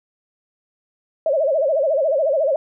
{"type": "tone with vibrato", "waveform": "sine", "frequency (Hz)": 590, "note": "D5", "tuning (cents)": 8, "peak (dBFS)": -15, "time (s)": [1.26, 2.56], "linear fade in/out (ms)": 2, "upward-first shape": "sine", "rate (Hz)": 14, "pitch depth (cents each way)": 190, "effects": []}